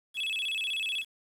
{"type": "tone with vibrato", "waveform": "triangle", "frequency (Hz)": 2960, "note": "F#7", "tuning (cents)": 0, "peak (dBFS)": -28, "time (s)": [0.14, 1.05], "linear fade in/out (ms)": 50, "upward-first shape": "square", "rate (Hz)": 16, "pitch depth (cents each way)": 220, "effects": ["resampled to 32000 Hz", "9-bit"]}